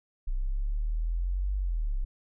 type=exponential two-way sweep; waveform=sine; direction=up then down; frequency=30.87 to 49.41 to 30.87 Hz; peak=-26 dBFS; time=0.27-2.05 s; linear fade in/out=10 ms; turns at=1.56 s; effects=none